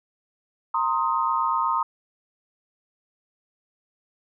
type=tone cluster; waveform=sine; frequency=923 / 1051 / 1253 Hz; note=A#5 / C6 / D#6; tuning=-17 / +7 / +12 cents; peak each=-25 dBFS; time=0.74-1.83 s; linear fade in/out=5 ms; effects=none